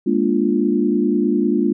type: chord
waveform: sine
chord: Bb dominant seventh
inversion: third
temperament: equal with one note detuned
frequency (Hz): 207.7 / 237.7 / 293.7 / 349.2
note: Ab3 / Bb3 / D4 / F4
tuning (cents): 0 / +34 / 0 / 0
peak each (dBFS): -20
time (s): 0.06-1.73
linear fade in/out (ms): 10
effects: none